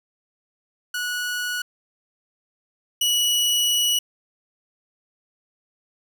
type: tone pair in turn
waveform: sawtooth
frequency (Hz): 1466 / 2932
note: F#6 / F#7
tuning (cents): -16 / -16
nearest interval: octave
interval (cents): 1200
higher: second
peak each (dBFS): -21 / -15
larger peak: second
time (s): 0.94-1.62 / 3.01-3.99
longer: second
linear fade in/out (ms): 5
effects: none